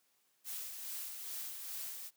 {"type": "noise with tremolo", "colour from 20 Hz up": "blue", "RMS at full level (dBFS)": -42, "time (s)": [0.44, 2.11], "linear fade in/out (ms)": 50, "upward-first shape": "sine", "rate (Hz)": 2.4, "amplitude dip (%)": 40, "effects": ["white hiss -75 dBFS RMS until 2.16 s", "high-pass 150 Hz 12 dB/octave"]}